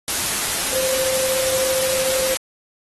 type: tone in noise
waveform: sine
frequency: 523.3 Hz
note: C5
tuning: in tune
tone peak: -22 dBFS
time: 0.73-2.34 s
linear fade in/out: 0 ms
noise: white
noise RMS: -22 dBFS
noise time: 0.08-2.37 s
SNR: -3 dB
effects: AAC 32 kbps